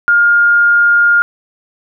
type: tone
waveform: sine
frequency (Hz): 1414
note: F6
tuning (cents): +21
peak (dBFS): -6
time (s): 0.08-1.22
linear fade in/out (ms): 0
effects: none